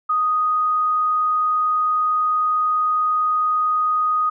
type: tone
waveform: sine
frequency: 1244.5 Hz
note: D#6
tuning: in tune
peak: -16 dBFS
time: 0.09-4.3 s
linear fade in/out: 10 ms
effects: none